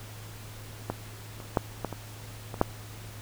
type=clicks; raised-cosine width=1 ms; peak=-15 / -28 / -8 / -15 / -22 / -23 / -6 dBFS; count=7; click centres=0.9 / 1.402 / 1.572 / 1.847 / 1.927 / 2.542 / 2.614 s; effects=added 107 Hz sine -43 dBFS peak until 3.21 s + pink hiss -47 dBFS RMS until 3.21 s